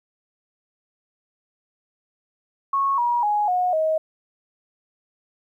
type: tone with pitch steps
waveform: sine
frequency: 1100 / 957.6 / 833.6 / 725.7 / 631.8 Hz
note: C#6 / A#5 / G#5 / F#5 / D#5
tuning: -14 / +46 / +6 / -34 / +26 cents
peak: -18 dBFS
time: 2.73-3.98 s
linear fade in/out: 5 ms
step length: 250 ms
effects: 10-bit